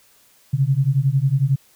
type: beating tone pair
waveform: sine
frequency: 130.81 / 141.81 Hz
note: C3 / C#3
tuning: 0 / +40 cents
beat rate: 11 Hz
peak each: -18 dBFS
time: 0.53-1.56 s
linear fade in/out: 10 ms
effects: white hiss -55 dBFS RMS until 1.75 s